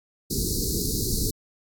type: band-stop noise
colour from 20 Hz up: pink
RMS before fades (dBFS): -26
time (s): 0.3-1.31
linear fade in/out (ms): 10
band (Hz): 450 to 4100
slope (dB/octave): 96
effects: AAC 64 kbps